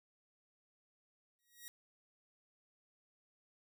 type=tone with exponential growth; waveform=5% pulse; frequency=1900 Hz; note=A#6; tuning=33 cents sharp; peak=-35 dBFS; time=1.39-1.68 s; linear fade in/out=0 ms; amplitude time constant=61 ms; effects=none